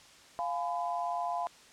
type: chord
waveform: sine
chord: F diminished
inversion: none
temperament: just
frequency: 698.5 / 838.1 / 1005.8 Hz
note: F5 / Ab5 / Cb6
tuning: 0 / +16 / +31 cents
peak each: -33 / -38 / -36 dBFS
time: 0.39-1.47 s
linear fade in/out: 0 ms
effects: white hiss -56 dBFS RMS until 1.72 s + low-pass 7000 Hz 12 dB/octave